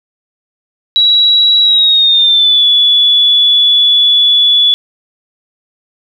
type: tone with pitch glide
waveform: sine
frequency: 3893 to 3428 Hz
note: B7 to A7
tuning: -26 to -46 cents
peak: -5 dBFS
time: 0.96-4.74 s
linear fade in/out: 0 ms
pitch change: -220 cents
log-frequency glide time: 1.62-2.65 s
effects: 7-bit